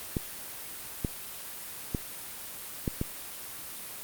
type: clicks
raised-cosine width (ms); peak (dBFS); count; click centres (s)
3; -15; 5; 0.168 / 1.048 / 1.948 / 2.878 / 3.014
effects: white hiss -41 dBFS RMS until 4.03 s + Opus 32 kbps